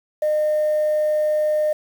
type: tone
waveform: sine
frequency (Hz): 609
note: D#5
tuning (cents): -37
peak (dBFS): -15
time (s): 0.22-1.73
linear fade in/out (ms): 5
effects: tanh soft clip ceiling -14 dBFS + 7-bit